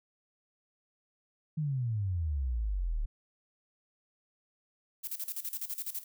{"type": "exponential sweep", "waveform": "sine", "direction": "down", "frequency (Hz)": [160, 35.1], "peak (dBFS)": -29, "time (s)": [1.57, 3.06], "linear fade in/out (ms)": 10}
{"type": "noise with tremolo", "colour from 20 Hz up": "violet", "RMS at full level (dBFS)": -36, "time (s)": [5.03, 6.04], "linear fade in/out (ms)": 20, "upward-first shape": "square", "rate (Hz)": 12, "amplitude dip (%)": 80}
{"effects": []}